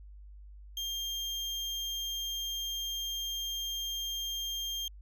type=tone; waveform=35% pulse; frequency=3200 Hz; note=G7; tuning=35 cents sharp; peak=-32 dBFS; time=0.77-4.88 s; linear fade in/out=2 ms; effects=added 50 Hz sine -47 dBFS peak until 5.01 s